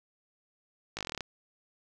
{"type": "slowing click train", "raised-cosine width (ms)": 0.2, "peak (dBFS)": -18, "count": 11, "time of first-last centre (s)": [0.97, 1.207], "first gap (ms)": 18, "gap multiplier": 1.06, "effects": []}